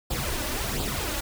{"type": "noise with flanger", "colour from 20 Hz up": "pink", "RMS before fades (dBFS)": -29, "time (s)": [0.1, 1.21], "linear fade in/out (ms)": 10, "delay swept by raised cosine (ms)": [0.24, 3.54], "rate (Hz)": 1.4, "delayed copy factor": 0.65, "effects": []}